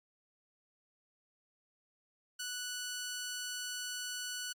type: tone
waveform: 10% pulse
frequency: 1480 Hz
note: F#6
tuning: in tune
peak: -30 dBFS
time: 2.39-4.53 s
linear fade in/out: 10 ms
effects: Opus 48 kbps